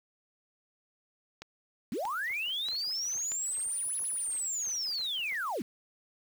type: click train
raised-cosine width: 0.2 ms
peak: -25 dBFS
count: 4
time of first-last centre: 1.42-3.319 s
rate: 1.58 Hz
type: linear two-way sweep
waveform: sine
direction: up then down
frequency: 176.5 to 10560 to 176.5 Hz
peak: -31 dBFS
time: 1.92-5.62 s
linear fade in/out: 2 ms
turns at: 4.02 s
effects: 8-bit